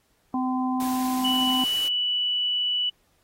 harmonic tone, 256.3 Hz, C4, 36 cents flat, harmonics 1 / 3 / 4, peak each -24 / -30 / -32 dBFS, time 0.34-1.64 s, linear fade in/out 2 ms
white noise, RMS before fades -37 dBFS, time 0.8-1.88 s, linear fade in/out 2 ms
sine tone, 2960 Hz, F#7, in tune, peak -22 dBFS, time 1.24-2.9 s, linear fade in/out 10 ms
effects pink hiss -67 dBFS RMS until 3.23 s + AAC 48 kbps

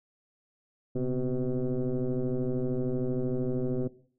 sine tone with frequency modulation, 121.5 Hz, B2, 28 cents flat, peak -25 dBFS, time 0.95-3.88 s, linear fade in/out 10 ms, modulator 128 Hz, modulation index 2.7, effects noise-tail reverb RT60 0.5 s tail -18 dB re dry + tanh soft clip ceiling -22 dBFS

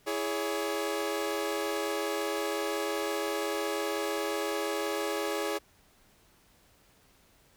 sawtooth chord, C# minor, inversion first, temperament equal with one note detuned, 329.6 / 415.3 / 563.4 Hz, E4 / G#4 / C#5, 0 / 0 / +28 cents, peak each -32 / -29 / -31 dBFS, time 0.06-5.59 s, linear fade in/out 20 ms, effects pink hiss -63 dBFS RMS until 7.56 s

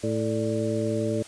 harmonic tone with a mistuned harmonic, 110 Hz, A2, in tune, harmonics 1 / 2 / 3 / 4 / 5, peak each -30 / -30 / -30 / -30 / -30 dBFS, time 0.03-1.23 s, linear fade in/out 10 ms, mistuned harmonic 5, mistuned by +97 cents, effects white hiss -45 dBFS RMS until 1.27 s + resampled to 22050 Hz

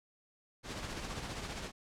pink noise with tremolo, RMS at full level -39 dBFS, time 0.63-1.72 s, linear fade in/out 50 ms, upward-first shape triangle, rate 15 Hz, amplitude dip 50%, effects low-pass 7000 Hz 12 dB/octave

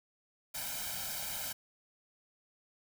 white noise with comb filter, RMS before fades -39 dBFS, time 0.54-1.53 s, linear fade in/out 10 ms, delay 1.3 ms, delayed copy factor +0.95, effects none

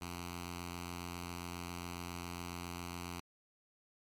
5% pulse tone with notch filter, 87.31 Hz, F2, in tune, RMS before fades -44 dBFS, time 0.01-3.2 s, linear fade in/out 5 ms, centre 540 Hz, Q 0.74, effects MP3 64 kbps

